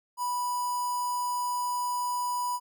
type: tone with notch filter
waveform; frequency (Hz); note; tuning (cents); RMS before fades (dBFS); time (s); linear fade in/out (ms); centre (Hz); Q
square; 983; B5; -8; -30; 0.17-2.6; 50; 2700; 0.62
effects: none